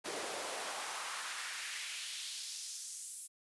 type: noise with high-pass filter sweep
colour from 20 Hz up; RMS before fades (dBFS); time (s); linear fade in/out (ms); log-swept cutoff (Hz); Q
pink; -42; 0.04-3.28; 20; 360 to 9800; 1.5
effects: resampled to 24000 Hz